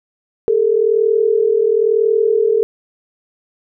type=tone pair together; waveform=sine; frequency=411.3 / 452.3 Hz; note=G#4 / A4; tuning=-17 / +48 cents; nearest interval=major second; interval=165 cents; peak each=-15 / -13 dBFS; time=0.48-2.63 s; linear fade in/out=0 ms; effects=none